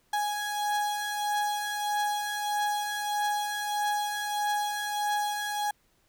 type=beating tone pair; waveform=35% pulse; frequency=830.6 / 832.2 Hz; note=G#5 / G#5; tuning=0 / +3 cents; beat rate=1.6 Hz; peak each=-27 / -33 dBFS; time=0.13-5.71 s; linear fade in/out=5 ms; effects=pink hiss -68 dBFS RMS until 6.08 s